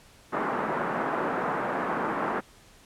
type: band-pass noise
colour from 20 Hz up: white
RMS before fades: -29 dBFS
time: 0.32-2.41 s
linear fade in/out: 20 ms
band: 160 to 1400 Hz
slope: 24 dB/octave
effects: pink hiss -55 dBFS RMS until 2.85 s + low-pass 11000 Hz 12 dB/octave